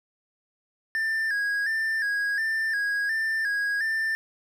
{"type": "tone with vibrato", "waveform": "triangle", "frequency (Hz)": 1715, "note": "A6", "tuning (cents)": -45, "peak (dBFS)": -22, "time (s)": [0.95, 4.15], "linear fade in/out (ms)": 0, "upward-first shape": "square", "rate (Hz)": 1.4, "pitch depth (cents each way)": 69, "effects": []}